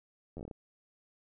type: slowing click train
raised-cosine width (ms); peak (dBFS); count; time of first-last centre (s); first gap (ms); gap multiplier
2; -30; 8; 0.37-0.512; 11; 1.2
effects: none